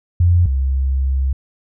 sine tone pair in turn, 87.31 / 66.73 Hz, F2 / C2, 0 / +35 cents, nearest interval perfect fourth, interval 465 cents, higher first, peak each -9 / -14 dBFS, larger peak first, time 0.2-0.46 / 0.46-1.33 s, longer second, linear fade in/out 5 ms, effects none

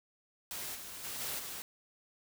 white noise with level steps, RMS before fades -41 / -46 / -41 / -38 / -43 dBFS, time 0.51-1.62 s, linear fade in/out 0 ms, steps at 0.74 / 1.03 / 1.19 / 1.38 s, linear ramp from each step 20 ms, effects none

